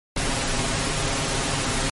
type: noise with comb filter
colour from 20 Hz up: pink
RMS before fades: -24 dBFS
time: 0.16-1.9 s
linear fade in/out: 5 ms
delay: 7.4 ms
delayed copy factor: +0.55
effects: MP3 48 kbps